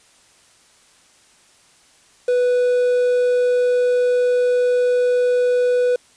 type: tone with quantisation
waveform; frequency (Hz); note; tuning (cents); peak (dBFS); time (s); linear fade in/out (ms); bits
triangle; 493.9; B4; 0; -12; 2.28-5.96; 5; 6
effects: white hiss -53 dBFS RMS until 6.16 s + resampled to 22050 Hz